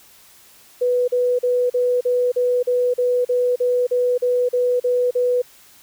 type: tone bursts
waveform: sine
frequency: 493.9 Hz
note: B4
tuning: in tune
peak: -15 dBFS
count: 15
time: 0.81-5.42 s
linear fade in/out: 10 ms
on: 270 ms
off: 40 ms
effects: white hiss -49 dBFS RMS until 5.82 s